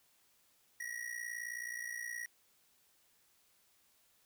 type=ring-modulated tone; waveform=square; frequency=1908 Hz; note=A#6; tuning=40 cents sharp; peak=-38 dBFS; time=0.8-2.26 s; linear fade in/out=0 ms; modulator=29.5 Hz; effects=white hiss -71 dBFS RMS until 4.25 s